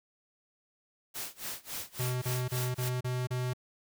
white noise with tremolo, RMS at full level -37 dBFS, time 1.14-2.9 s, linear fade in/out 20 ms, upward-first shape sine, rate 3.6 Hz, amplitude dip 95%
square tone bursts, 125.7 Hz, B2, 31 cents sharp, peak -31 dBFS, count 6, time 1.99-3.535 s, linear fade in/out 10 ms, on 230 ms, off 33 ms
effects none

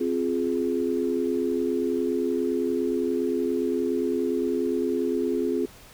sine chord, F minor, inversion second, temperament just, 261.9 / 349.2 / 419.1 Hz, C4 / F4 / Ab4, +2 / 0 / +16 cents, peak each -27 dBFS, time 0-5.66 s, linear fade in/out 10 ms, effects pink hiss -49 dBFS RMS until 5.93 s

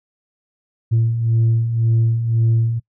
sine beating tone pair, 112.8 / 114.7 Hz, A2 / A#2, +44 / -28 cents, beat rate 1.9 Hz, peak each -20 / -13 dBFS, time 0.91-2.8 s, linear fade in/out 20 ms, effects noise-tail reverb RT60 0.1 s tail -24 dB re dry + tanh soft clip ceiling -10 dBFS

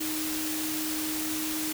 sine tone in noise, 311.1 Hz, D#4, in tune, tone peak -32 dBFS, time 0-1.73 s, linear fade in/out 10 ms, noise white, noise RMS -33 dBFS, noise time 0-1.73 s, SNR -2 dB, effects none

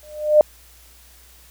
sine tone with exponential growth, 604 Hz, D5, 48 cents sharp, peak -5 dBFS, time 0.03-0.41 s, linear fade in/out 1 ms, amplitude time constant 82 ms, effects added 60 Hz sine -50 dBFS peak until 1.5 s + white hiss -50 dBFS RMS until 1.5 s

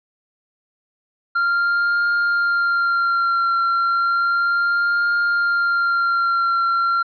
triangle tone with vibrato, 1387 Hz, F6, 12 cents flat, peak -14 dBFS, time 1.35-7.03 s, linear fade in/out 10 ms, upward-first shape triangle, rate 0.33 Hz, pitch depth 25 cents each way, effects resampled to 11025 Hz

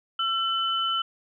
sine tone pair together, 1345 / 3022 Hz, E6 / F#7, +34 / +36 cents, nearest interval octave + major second, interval 1402 cents, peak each -26 dBFS, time 0.19-1.02 s, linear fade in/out 5 ms, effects none

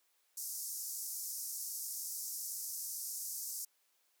white band-pass noise, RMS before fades -42 dBFS, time 0.37-3.65 s, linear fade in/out 5 ms, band 5200 to 15000 Hz, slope 48 dB/octave, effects white hiss -75 dBFS RMS until 4.2 s + high-pass 400 Hz 12 dB/octave

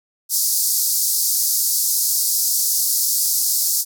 white band-pass noise, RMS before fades -19 dBFS, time 0.29-3.85 s, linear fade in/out 50 ms, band 4600 to 16000 Hz, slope 48 dB/octave, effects none

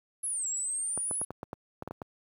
sine exponential two-way sweep, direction down then up, 11175 to 7480 to 10570 Hz, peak -30 dBFS, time 0.23-1.25 s, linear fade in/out 10 ms, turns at 0.48 s
clicks, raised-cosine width 1 ms, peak -23 dBFS, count 10, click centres 0.976 / 1.111 / 1.215 / 1.306 / 1.431 / 1.531 / 1.824 / 1.876 / 1.91 / 2.018 s
effects high-pass 80 Hz 12 dB/octave + 10-bit

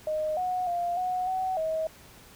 sine tone with pitch steps, 618 / 732 / 698 / 733 / 751 / 637 Hz, D#5 / F#5 / F5 / F#5 / F#5 / D#5, -12 / -19 / -1 / -16 / +26 / +41 cents, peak -26 dBFS, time 0.07-1.87 s, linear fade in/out 2 ms, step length 300 ms, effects pink hiss -52 dBFS RMS until 2.35 s

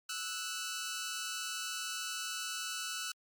10% pulse tone pair together, 1316.7 / 1480 Hz, E6 / F#6, -2 / 0 cents, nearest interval major second, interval 202 cents, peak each -33 / -31 dBFS, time 0.09-3.12 s, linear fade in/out 5 ms, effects Opus 48 kbps

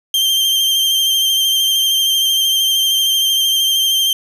40% pulse tone with vibrato, 3156 Hz, G7, 11 cents sharp, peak -11 dBFS, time 0.14-4.13 s, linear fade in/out 2 ms, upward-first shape sine, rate 13 Hz, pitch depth 22 cents each way, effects none

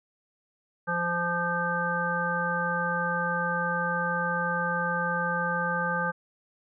harmonic tone, 173.1 Hz, F3, 15 cents flat, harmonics 1 / 3 / 5 / 7 / 9, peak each -33 / -33 / -33 / -32 / -29 dBFS, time 0.87-6.12 s, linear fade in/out 20 ms, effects none

